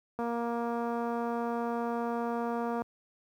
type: click train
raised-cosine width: 1 ms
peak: -21 dBFS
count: 619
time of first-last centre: 0.19-2.82 s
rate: 235 Hz
effects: high-pass 80 Hz 12 dB/octave + 10-bit